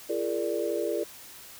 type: chord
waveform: sine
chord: Bb dominant seventh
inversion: second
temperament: equal with one note detuned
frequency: 340.5 / 415.3 / 466.2 / 587.3 Hz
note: F4 / Ab4 / Bb4 / D5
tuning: -44 / 0 / 0 / 0 cents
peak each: -32 dBFS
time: 0.09-1.04 s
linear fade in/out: 10 ms
effects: white hiss -47 dBFS RMS until 1.59 s